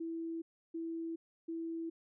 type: tone bursts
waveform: sine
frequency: 329.6 Hz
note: E4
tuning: in tune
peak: -37 dBFS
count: 3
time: 0-1.9 s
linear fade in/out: 10 ms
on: 420 ms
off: 320 ms
effects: none